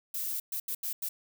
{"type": "noise bursts at uneven times", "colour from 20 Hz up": "violet", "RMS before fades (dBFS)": -34, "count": 5, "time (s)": [[0.14, 0.4], [0.52, 0.6], [0.68, 0.75], [0.83, 0.93], [1.02, 1.09]], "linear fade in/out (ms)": 5, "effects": []}